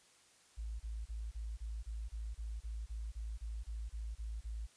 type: tone bursts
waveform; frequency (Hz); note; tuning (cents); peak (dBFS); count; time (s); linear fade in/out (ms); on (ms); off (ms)
sine; 55; A1; 0; -39; 16; 0.57-4.67; 20; 230; 28
effects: white hiss -66 dBFS RMS until 4.76 s + resampled to 22050 Hz